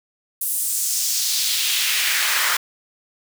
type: noise with high-pass filter sweep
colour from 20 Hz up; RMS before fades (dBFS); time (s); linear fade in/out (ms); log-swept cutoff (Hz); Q
pink; -21; 0.41-2.57; 5; 11000 to 1300; 1.6
effects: none